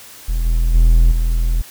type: tone with level steps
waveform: triangle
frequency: 41.2 Hz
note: E1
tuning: in tune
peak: -13 / -10 / -5 / -11 dBFS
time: 0.28-1.62 s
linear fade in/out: 10 ms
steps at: 0.45 / 0.74 / 1.11 s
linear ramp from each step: 10 ms
effects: white hiss -39 dBFS RMS until 1.7 s